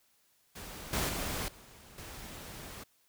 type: noise with level steps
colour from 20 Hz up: pink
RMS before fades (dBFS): -45 / -32 / -36 / -55 / -46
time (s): 0.55-2.84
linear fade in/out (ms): 10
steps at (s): 0.93 / 1.09 / 1.48 / 1.98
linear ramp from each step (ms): 2
effects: white hiss -70 dBFS RMS until 3.08 s